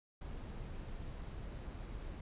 brown noise, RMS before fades -45 dBFS, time 0.21-2.21 s, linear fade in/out 5 ms, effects resampled to 8000 Hz

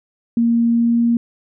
sine tone with pitch glide, 233.2 to 234.7 Hz, A#3 to A#3, +1 to +12 cents, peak -12 dBFS, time 0.37-1.17 s, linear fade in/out 2 ms, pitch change +11 cents, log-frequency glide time 0.69-1.02 s, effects none

